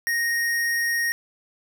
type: tone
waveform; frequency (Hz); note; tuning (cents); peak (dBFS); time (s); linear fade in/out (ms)
square; 1864.7; A#6; 0; -22; 0.07-1.12; 0
effects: 10-bit